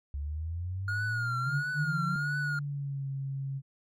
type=exponential sweep; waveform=sine; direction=up; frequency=69.4 to 182.1 Hz; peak=-32 dBFS; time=0.14-2.16 s; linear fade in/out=0 ms
type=tone with vibrato; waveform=triangle; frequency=1424 Hz; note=F6; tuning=33 cents sharp; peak=-29 dBFS; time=0.88-2.59 s; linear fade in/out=2 ms; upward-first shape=triangle; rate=1.5 Hz; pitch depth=87 cents each way
type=tone with pitch glide; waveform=sine; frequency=145.4 to 136.45 Hz; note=D3 to C#3; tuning=-17 to -27 cents; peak=-32 dBFS; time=1.45-3.62 s; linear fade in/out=50 ms; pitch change=-110 cents; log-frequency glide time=2.54-3.08 s
effects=none